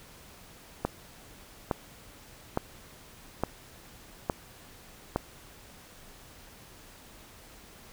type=click train; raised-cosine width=1 ms; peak=-12 dBFS; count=6; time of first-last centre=0.85-5.16 s; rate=1.16 Hz; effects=pink hiss -52 dBFS RMS until 7.92 s